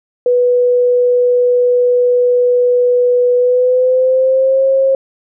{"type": "tone with pitch glide", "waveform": "sine", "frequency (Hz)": [492, 536.5], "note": ["B4", "C5"], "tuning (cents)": [-7, 43], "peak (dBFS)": -8, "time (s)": [0.26, 4.95], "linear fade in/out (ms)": 2, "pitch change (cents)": 150, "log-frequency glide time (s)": [3.36, 4.64], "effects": []}